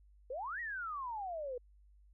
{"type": "exponential two-way sweep", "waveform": "sine", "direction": "up then down", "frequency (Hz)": [477.6, 1944, 477.6], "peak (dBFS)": -38, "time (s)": [0.3, 1.58], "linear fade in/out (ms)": 5, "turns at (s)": 0.6, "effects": ["added 50 Hz sine -60 dBFS peak until 2.13 s"]}